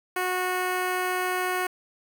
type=tone with notch filter; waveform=10% pulse; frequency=366 Hz; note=F#4; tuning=19 cents flat; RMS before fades=-27 dBFS; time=0.16-1.67 s; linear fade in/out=5 ms; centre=5400 Hz; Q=1.9; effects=8-bit

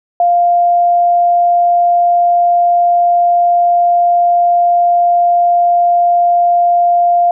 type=tone; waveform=sine; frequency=698.5 Hz; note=F5; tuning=in tune; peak=-7 dBFS; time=0.2-7.31 s; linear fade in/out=2 ms; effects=none

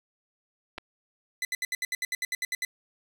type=clicks; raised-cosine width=0.3 ms; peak=-22 dBFS; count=2; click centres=0.78 / 0.783 s
type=tone bursts; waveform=sawtooth; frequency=2009 Hz; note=B6; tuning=29 cents sharp; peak=-24 dBFS; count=13; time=1.42-2.65 s; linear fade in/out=2 ms; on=30 ms; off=70 ms
effects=9-bit

